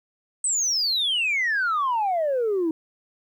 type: exponential sweep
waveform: sine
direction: down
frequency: 8372 to 311.1 Hz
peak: -19 dBFS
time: 0.44-2.71 s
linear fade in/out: 2 ms
effects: tanh soft clip ceiling -18 dBFS + 10-bit